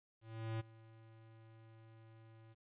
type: tone with ADSR envelope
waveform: square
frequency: 112.1 Hz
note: A2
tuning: 33 cents sharp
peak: -38 dBFS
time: 0.21-2.55 s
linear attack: 390 ms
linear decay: 17 ms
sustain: -21 dB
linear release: 31 ms
effects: resampled to 8000 Hz + 13-bit